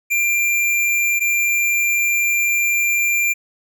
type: tone pair in turn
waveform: square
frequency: 2378 / 2378 Hz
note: D7 / D7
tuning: +21 / +21 cents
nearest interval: unison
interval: 0 cents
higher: neither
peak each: -16 dBFS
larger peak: neither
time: 0.1-1.2 / 1.2-3.34 s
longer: second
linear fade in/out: 20 ms
effects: none